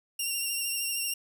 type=tone with vibrato; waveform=10% pulse; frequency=2768 Hz; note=F7; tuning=16 cents flat; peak=-21 dBFS; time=0.19-1.14 s; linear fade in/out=5 ms; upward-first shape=sine; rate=13 Hz; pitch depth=26 cents each way; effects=none